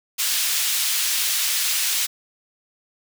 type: high-pass noise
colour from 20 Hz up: pink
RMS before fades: -22 dBFS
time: 0.18-2.07 s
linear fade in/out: 20 ms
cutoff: 3000 Hz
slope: 12 dB/octave
effects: none